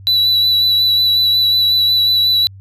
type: tone with vibrato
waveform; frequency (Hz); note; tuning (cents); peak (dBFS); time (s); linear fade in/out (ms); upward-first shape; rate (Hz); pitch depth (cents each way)
triangle; 3951; B7; 0; -9; 0.07-2.47; 0; sine; 5.5; 18
effects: added 97 Hz sine -34 dBFS peak until 2.6 s